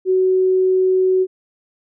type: tone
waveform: sine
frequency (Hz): 373.6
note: F#4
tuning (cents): +17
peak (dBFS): -12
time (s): 0.05-1.27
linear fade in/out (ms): 50
effects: none